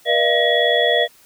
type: tone cluster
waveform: sine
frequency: 480.1 / 603 / 682 / 1902 / 3371 Hz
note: B4 / D5 / F5 / A#6 / G#7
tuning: -49 / +46 / -41 / +34 / +25 cents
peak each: -20 dBFS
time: 0.05-1.08 s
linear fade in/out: 50 ms
effects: white hiss -51 dBFS RMS until 1.25 s